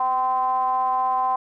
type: ring-modulated tone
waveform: triangle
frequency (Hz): 130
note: C3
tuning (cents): -11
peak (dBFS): -14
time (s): 0-1.36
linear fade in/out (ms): 5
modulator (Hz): 902
effects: none